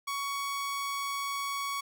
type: tone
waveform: sawtooth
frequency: 1119 Hz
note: C#6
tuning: 16 cents sharp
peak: -28 dBFS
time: 0.07-1.81 s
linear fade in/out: 10 ms
effects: none